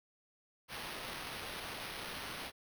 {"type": "noise with sample-and-hold", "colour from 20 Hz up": "blue", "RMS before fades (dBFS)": -44, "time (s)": [0.68, 2.52], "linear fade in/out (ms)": 50, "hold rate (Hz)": 7350, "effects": []}